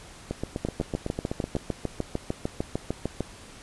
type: two click trains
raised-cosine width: 2 ms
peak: -15 / -13 dBFS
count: 11 / 18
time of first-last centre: 0.31-1.566 / 0.65-3.206 s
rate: 7.96 / 6.65 Hz
effects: pink hiss -47 dBFS RMS until 3.62 s + resampled to 24000 Hz